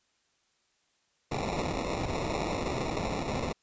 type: noise with sample-and-hold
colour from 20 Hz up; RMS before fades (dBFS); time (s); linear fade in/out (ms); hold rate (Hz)
white; -32; 1.31-3.53; 10; 1575
effects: white hiss -72 dBFS RMS until 3.62 s + resampled to 16000 Hz